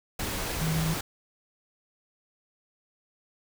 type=tone in noise; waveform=sine; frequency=160.3 Hz; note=E3; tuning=48 cents flat; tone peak=-26 dBFS; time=0.61-0.94 s; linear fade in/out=5 ms; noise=pink; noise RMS=-32 dBFS; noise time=0.19-1.01 s; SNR=+3 dB; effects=none